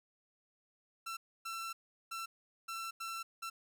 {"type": "tone bursts at uneven times", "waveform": "sawtooth", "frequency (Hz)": 1344, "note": "E6", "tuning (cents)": 33, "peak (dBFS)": -36, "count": 6, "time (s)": [[1.06, 1.17], [1.45, 1.73], [2.11, 2.26], [2.68, 2.91], [3, 3.23], [3.42, 3.5]], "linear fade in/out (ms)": 10, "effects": []}